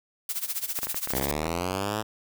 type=noise with tremolo; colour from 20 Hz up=blue; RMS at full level=-28 dBFS; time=0.29-1.31 s; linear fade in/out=2 ms; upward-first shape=sine; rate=15 Hz; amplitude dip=85%
type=clicks; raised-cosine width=0.5 ms; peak=-19 dBFS; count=12; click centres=0.789 / 0.832 / 0.87 / 0.945 / 1.074 / 1.106 / 1.136 / 1.18 / 1.221 / 1.31 / 1.432 / 1.462 s
type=linear sweep; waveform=5% pulse; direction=up; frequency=62.9 to 110 Hz; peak=-16 dBFS; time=1.12-2.03 s; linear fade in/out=20 ms
effects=none